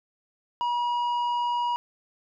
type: tone with tanh clipping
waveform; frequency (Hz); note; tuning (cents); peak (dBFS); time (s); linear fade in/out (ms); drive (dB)
sine; 962; B5; -46; -25; 0.61-1.76; 0; 7
effects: none